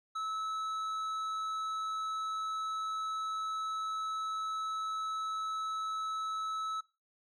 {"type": "tone with tanh clipping", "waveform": "sine", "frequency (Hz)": 1301, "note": "E6", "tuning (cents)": -23, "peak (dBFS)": -35, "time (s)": [0.15, 6.81], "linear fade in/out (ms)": 10, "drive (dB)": 9, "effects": ["noise-tail reverb RT60 0.3 s tail -21 dB re dry", "MP3 96 kbps"]}